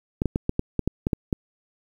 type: clicks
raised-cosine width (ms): 3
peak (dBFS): -9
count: 10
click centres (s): 0.219 / 0.257 / 0.359 / 0.494 / 0.594 / 0.793 / 0.876 / 1.069 / 1.132 / 1.328
effects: 8-bit